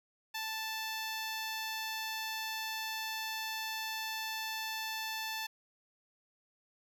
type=tone; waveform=10% pulse; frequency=880 Hz; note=A5; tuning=in tune; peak=-28 dBFS; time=0.34-5.47 s; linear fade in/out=10 ms; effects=none